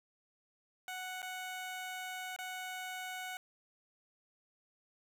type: tone with dropouts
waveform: 15% pulse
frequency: 740 Hz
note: F#5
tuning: in tune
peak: -34 dBFS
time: 0.88-3.37 s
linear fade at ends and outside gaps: 1 ms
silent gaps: 1.219-1.228 / 2.363-2.388 s
effects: none